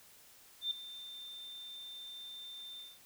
sine tone with ADSR envelope, 3584 Hz, A7, 31 cents sharp, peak -30 dBFS, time 0.61-2.99 s, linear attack 100 ms, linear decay 4 ms, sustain -15 dB, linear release 200 ms, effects white hiss -60 dBFS RMS until 3.05 s

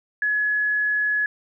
sine tone, 1694 Hz, G#6, 34 cents sharp, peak -19 dBFS, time 0.22-1.26 s, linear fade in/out 2 ms, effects none

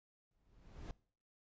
brown noise with exponential growth, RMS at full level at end -43 dBFS, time 0.31-0.91 s, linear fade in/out 1 ms, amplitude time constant 130 ms, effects noise-tail reverb RT60 0.5 s tail -22 dB re dry + resampled to 16000 Hz

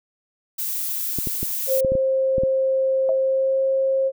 violet noise, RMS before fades -26 dBFS, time 0.58-1.81 s, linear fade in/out 10 ms
clicks, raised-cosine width 3 ms, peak -14 dBFS, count 8, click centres 1.187 / 1.272 / 1.43 / 1.848 / 1.92 / 1.953 / 2.382 / 2.435 s
sine tone with pitch glide, 530 to 534.6 Hz, C5 to C5, +22 to +37 cents, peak -17 dBFS, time 1.67-4.12 s, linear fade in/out 50 ms, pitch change +15 cents, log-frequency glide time 3.2-3.63 s
sine tone with exponential decay, 640 Hz, D#5, 49 cents sharp, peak -18 dBFS, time 3.09-3.22 s, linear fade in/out 1 ms, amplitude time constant 28 ms
effects none

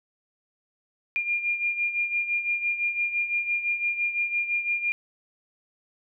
sine beating tone pair, 2406 / 2411.9 Hz, D7 / D7, +41 / +46 cents, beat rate 5.9 Hz, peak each -25 / -31 dBFS, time 1.16-4.92 s, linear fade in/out 0 ms, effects none

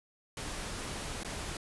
pink noise with dropouts, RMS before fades -39 dBFS, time 0.37-1.57 s, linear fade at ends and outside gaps 2 ms, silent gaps 1.234-1.247 s, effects resampled to 24000 Hz

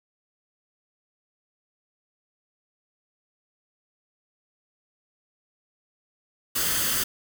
white noise with comb filter, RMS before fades -25 dBFS, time 6.55-7.04 s, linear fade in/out 10 ms, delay 0.63 ms, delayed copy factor +0.55, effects none

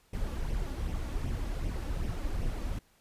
brown noise with flanger, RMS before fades -33 dBFS, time 0.13-2.79 s, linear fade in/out 5 ms, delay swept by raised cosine 0.34 to 3.64 ms, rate 2.6 Hz, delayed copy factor +0.55, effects pink hiss -66 dBFS RMS until 3 s + resampled to 32000 Hz

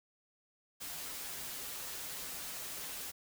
white noise with comb filter, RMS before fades -43 dBFS, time 0.8-3.12 s, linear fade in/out 20 ms, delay 9 ms, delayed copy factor -0.55, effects none

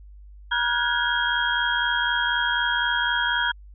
sine tone cluster, 959 / 1425 / 1509 / 1660 / 3255 Hz, A#5 / F6 / F#6 / G#6 / G#7, +49 / +34 / +34 / -1 / -36 cents, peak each -27 dBFS, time 0.51-3.52 s, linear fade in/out 10 ms, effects added 50 Hz sine -42 dBFS peak until 3.74 s

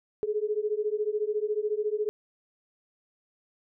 sine beating tone pair, 416.3 / 430.3 Hz, G#4 / A4, +4 / -39 cents, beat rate 14 Hz, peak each -29 dBFS, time 0.23-2.09 s, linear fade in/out 0 ms, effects none

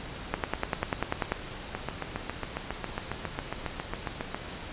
two click trains, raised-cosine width 0.5 ms, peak -16 / -11 dBFS, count 20 / 11, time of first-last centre 1.75-4.346 / 0.34-1.32 s, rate 7.32 / 10.2 Hz, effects pink hiss -40 dBFS RMS until 4.72 s + resampled to 8000 Hz

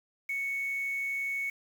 sine tone with quantisation, 2217 Hz, C#7, in tune, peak -30 dBFS, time 0.29-1.5 s, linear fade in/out 5 ms, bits 8, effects none

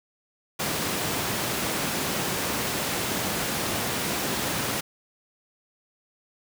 pink high-pass noise, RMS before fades -28 dBFS, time 0.59-4.81 s, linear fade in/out 10 ms, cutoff 130 Hz, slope 12 dB/octave, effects none

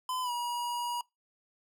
square tone with pitch glide, 1017 to 960.5 Hz, C6 to B5, -50 to -48 cents, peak -32 dBFS, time 0.09-1.01 s, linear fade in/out 2 ms, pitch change -98 cents, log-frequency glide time 0.22-0.31 s, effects noise-tail reverb RT60 0.2 s tail -24 dB re dry

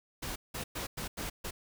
pink noise bursts at uneven times, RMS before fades -38 dBFS, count 6, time 0.22-0.36 / 0.54-0.64 / 0.75-0.87 / 0.97-1.08 / 1.17-1.3 / 1.44-1.51 s, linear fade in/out 10 ms, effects none

